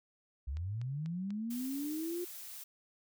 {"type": "linear sweep", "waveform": "sine", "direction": "up", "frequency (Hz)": [61.74, 359.7], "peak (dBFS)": -35, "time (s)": [0.47, 2.25], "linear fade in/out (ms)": 10}
{"type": "click train", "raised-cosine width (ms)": 0.2, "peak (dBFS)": -36, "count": 4, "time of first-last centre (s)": [0.57, 1.305], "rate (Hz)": 4.08}
{"type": "noise", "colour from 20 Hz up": "blue", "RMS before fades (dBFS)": -47, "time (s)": [1.5, 2.64], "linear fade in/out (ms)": 10}
{"effects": []}